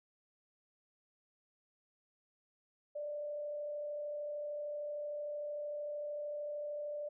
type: tone with frequency modulation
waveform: sine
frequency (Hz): 590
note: D5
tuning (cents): +8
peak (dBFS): -38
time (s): 2.95-7.09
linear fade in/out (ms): 10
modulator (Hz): 33.2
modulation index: 0.3
effects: none